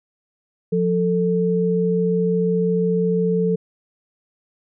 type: tone pair together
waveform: sine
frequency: 177.19 / 442.9 Hz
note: F3 / A4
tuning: +25 / +11 cents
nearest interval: octave + major third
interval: 1586 cents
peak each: -19 dBFS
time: 0.72-3.56 s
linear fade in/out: 10 ms
effects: none